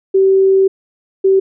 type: tone pair in turn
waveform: sine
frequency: 385 / 385 Hz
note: G4 / G4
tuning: -31 / -31 cents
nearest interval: unison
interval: 0 cents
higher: neither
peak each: -7 dBFS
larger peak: neither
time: 0.14-0.68 / 1.24-1.4 s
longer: first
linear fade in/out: 10 ms
effects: none